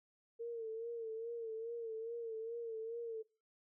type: tone with vibrato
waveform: sine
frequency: 456 Hz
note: A#4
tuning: 38 cents flat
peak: -40 dBFS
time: 0.39-3.23 s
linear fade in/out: 20 ms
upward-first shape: sine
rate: 2.4 Hz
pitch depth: 57 cents each way
effects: noise-tail reverb RT60 0.4 s tail -24 dB re dry